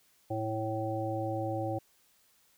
harmonic tone, 110 Hz, A2, in tune, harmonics 1 / 3 / 5 / 7, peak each -36 / -36 / -36 / -37 dBFS, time 0.3-1.79 s, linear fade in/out 10 ms, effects white hiss -67 dBFS RMS until 2.57 s

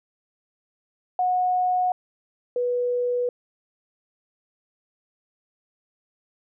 sine tone pair in turn, 730 / 490 Hz, F#5 / B4, -24 / -14 cents, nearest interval perfect fifth, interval 690 cents, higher first, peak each -19 / -21 dBFS, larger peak first, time 1.19-1.92 / 2.56-3.29 s, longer neither, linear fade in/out 2 ms, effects none

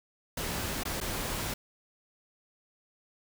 pink noise with dropouts, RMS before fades -34 dBFS, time 0.37-1.54 s, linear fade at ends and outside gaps 5 ms, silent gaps 0.835-0.852 / 1.003-1.011 s, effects none

